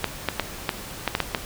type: clicks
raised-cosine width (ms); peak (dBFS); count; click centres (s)
0.3; -5; 8; 0.043 / 0.287 / 0.397 / 0.692 / 1.077 / 1.151 / 1.203 / 1.348
effects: pink hiss -37 dBFS RMS until 1.45 s